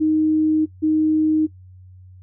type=tone pair in turn; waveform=sine; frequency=311.1 / 311.1 Hz; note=D#4 / D#4; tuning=0 / 0 cents; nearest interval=unison; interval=0 cents; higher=neither; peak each=-14 dBFS; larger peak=neither; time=0-0.66 / 0.82-1.47 s; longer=first; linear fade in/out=20 ms; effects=noise-tail reverb RT60 0.1 s tail -19 dB re dry + added 92 Hz sine -41 dBFS peak until 2.22 s